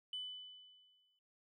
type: tone with exponential decay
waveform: sine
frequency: 3000 Hz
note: F#7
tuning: 23 cents sharp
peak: -38 dBFS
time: 0.13-1.19 s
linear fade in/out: 2 ms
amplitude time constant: 230 ms
effects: tanh soft clip ceiling -35 dBFS